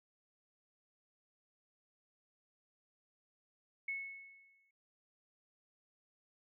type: tone with exponential decay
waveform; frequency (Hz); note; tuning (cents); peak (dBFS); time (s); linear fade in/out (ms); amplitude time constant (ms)
sine; 2198; C#7; -15; -35; 3.88-4.71; 5; 180
effects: none